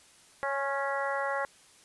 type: harmonic tone with a mistuned harmonic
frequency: 277.2 Hz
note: C#4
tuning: in tune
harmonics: 2 / 3 / 4 / 5 / 6 / 7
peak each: -33 / -35 / -36 / -37 / -38 / -38 dBFS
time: 0.43-1.45 s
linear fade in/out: 0 ms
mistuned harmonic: 4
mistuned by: -22 cents
effects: white hiss -58 dBFS RMS until 1.84 s + resampled to 24000 Hz